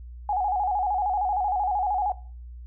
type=tone with vibrato; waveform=sine; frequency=784 Hz; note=G5; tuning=in tune; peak=-22 dBFS; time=0.29-2.12 s; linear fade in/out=2 ms; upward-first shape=square; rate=13 Hz; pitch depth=99 cents each way; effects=noise-tail reverb RT60 0.4 s tail -18 dB re dry + added 60 Hz sine -38 dBFS peak until 2.66 s